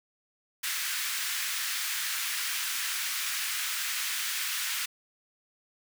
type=high-pass noise; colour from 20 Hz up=pink; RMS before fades=-32 dBFS; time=0.63-4.86 s; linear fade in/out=10 ms; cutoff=1500 Hz; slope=24 dB/octave; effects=none